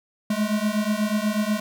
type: beating tone pair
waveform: square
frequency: 207.7 / 215.9 Hz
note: G#3 / A3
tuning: 0 / -33 cents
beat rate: 8.2 Hz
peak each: -25 dBFS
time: 0.3-1.6 s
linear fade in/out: 5 ms
effects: 10-bit